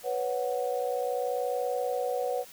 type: chord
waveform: sine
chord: B suspended second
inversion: none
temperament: equal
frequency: 493.9 / 554.4 / 740 Hz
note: B4 / C#5 / F#5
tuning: 0 / 0 / 0 cents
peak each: -30 / -33 / -33 dBFS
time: 0.03-2.45 s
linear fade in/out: 50 ms
effects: white hiss -50 dBFS RMS until 2.52 s